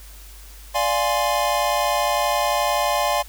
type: chord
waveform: square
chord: D half-diminished seventh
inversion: none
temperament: equal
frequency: 587.3 / 698.5 / 830.6 / 1046.5 Hz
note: D5 / F5 / Ab5 / C6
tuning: 0 / 0 / 0 / 0 cents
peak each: -25 dBFS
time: 0.74-3.23 s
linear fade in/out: 20 ms
effects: added 50 Hz sine -40 dBFS peak until 3.28 s + white hiss -46 dBFS RMS until 3.28 s